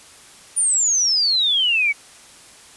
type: exponential sweep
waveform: sine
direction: down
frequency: 9550 to 2217 Hz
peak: -15 dBFS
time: 0.56-1.93 s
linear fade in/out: 20 ms
effects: white hiss -45 dBFS RMS until 2.76 s + resampled to 24000 Hz